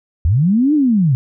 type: linear two-way sweep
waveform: sine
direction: up then down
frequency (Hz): 69.8 to 311.1 to 120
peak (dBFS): -10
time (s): 0.25-1.15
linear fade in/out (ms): 0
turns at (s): 0.74
effects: none